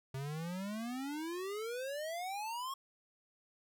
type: exponential sweep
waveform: square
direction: up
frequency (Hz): 130.81 to 1100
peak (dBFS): -39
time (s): 0.14-2.74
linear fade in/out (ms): 5
effects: none